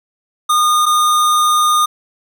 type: tone pair in turn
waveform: square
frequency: 1222 / 1222 Hz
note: D#6 / D#6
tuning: -32 / -32 cents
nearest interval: unison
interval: 0 cents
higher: neither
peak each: -11 dBFS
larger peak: neither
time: 0.49-0.86 / 0.86-1.86 s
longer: second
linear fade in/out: 10 ms
effects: none